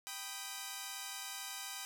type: chord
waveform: 5% pulse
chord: G augmented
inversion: none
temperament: equal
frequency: 784 / 987.8 / 1244.5 Hz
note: G5 / B5 / D#6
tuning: 0 / 0 / 0 cents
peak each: -34 / -35 / -36 dBFS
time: 0.07-1.85 s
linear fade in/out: 0 ms
effects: none